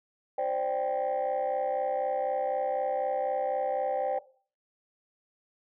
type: chord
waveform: sine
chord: C suspended second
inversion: none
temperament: equal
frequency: 523.3 / 587.3 / 784 Hz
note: C5 / D5 / G5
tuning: 0 / 0 / 0 cents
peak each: -30 / -30 / -29 dBFS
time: 0.38-4.19 s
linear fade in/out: 5 ms
effects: noise-tail reverb RT60 0.4 s tail -17 dB re dry + tanh soft clip ceiling -22 dBFS